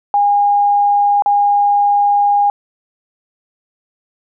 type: tone with dropouts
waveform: sine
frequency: 815 Hz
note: G#5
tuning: 33 cents flat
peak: -9 dBFS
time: 0.14-2.5 s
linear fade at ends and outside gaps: 1 ms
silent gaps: 1.222-1.26 s
effects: none